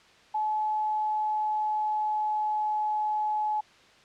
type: tone with pitch glide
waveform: sine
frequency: 857 to 851.1 Hz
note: A5 to G#5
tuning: -46 to +42 cents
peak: -25 dBFS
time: 0.34-3.61 s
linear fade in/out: 10 ms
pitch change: -12 cents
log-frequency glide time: 0.58-2.82 s
effects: white hiss -56 dBFS RMS until 4.04 s + low-pass 4000 Hz 12 dB/octave